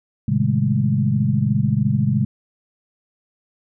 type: tone cluster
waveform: sine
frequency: 106.8 / 130.2 / 152.9 / 202.6 / 216.4 Hz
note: G#2 / C3 / D#3 / G#3 / A3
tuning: +49 / -8 / -30 / -43 / -29 cents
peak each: -24 / -19 / -23 / -21 / -27 dBFS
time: 0.28-2.25 s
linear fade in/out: 5 ms
effects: none